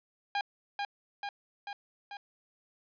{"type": "tone with echo", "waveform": "sawtooth", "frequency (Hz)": 810, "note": "G#5", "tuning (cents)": -43, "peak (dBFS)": -25, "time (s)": [0.35, 0.41], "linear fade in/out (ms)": 2, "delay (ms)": 440, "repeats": 4, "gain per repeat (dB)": -3, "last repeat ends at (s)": 2.17, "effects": ["resampled to 11025 Hz", "11-bit"]}